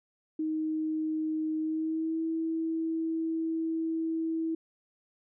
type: tone with pitch glide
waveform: sine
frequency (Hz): 313.2 to 324.6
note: D#4 to E4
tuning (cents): +11 to -27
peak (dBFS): -28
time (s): 0.39-4.55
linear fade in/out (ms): 5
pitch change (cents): +62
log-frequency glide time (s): 1.59-2.22
effects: none